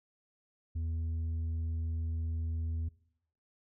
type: tone with tanh clipping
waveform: sine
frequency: 81.5 Hz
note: E2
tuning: 19 cents flat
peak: -33 dBFS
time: 0.75-2.89 s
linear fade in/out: 10 ms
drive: 4 dB
effects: noise-tail reverb RT60 0.7 s tail -21 dB re dry